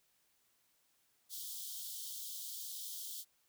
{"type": "high-pass noise", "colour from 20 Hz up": "white", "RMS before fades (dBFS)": -45, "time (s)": [1.29, 3.25], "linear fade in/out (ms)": 50, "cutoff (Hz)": 3100, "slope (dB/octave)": 96, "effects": ["white hiss -75 dBFS RMS until 3.48 s"]}